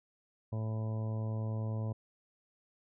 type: harmonic tone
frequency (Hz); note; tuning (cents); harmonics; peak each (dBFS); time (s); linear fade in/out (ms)
110; A2; 0; 1 / 2 / 3 / 4 / 5 / 6 / 7 / 8 / 9; -33 / -43 / -51 / -50 / -48 / -52 / -58 / -59 / -54; 0.52-1.93; 10
effects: none